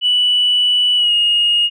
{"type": "tone with pitch glide", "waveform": "sine", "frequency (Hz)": [2960, 2861], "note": ["F#7", "F7"], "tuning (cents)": [0, 41], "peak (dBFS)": -10, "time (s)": [0.01, 1.7], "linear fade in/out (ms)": 50, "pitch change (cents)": -59, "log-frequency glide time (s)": [0.96, 1.13], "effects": ["tanh soft clip ceiling -6 dBFS"]}